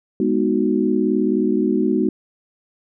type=chord; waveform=sine; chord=G# minor seventh; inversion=none; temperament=equal; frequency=207.7 / 246.9 / 311.1 / 370 Hz; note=G#3 / B3 / D#4 / F#4; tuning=0 / 0 / 0 / 0 cents; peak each=-21 dBFS; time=0.2-2.09 s; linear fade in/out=2 ms; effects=none